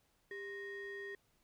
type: ring-modulated tone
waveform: triangle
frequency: 731 Hz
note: F#5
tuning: 21 cents flat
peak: -38 dBFS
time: 0.31-1.15 s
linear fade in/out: 2 ms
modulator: 1130 Hz
effects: pink hiss -75 dBFS RMS until 1.43 s